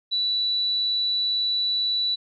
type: tone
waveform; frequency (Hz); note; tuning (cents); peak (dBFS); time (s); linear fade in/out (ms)
sine; 3951; B7; 0; -21; 0.11-2.16; 20
effects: none